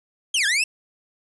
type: linear two-way sweep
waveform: sawtooth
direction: down then up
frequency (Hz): 3306 to 1568 to 2730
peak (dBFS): -15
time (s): 0.34-0.64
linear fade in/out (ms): 5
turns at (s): 0.46
effects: resampled to 24000 Hz + 9-bit